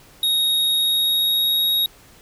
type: tone with pitch glide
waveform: square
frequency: 3755 to 3779 Hz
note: A#7 to A#7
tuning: +12 to +23 cents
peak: -17 dBFS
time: 0.23-1.86 s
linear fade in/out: 2 ms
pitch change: +11 cents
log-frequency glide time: 0.77-1.72 s
effects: pink hiss -49 dBFS RMS until 2.21 s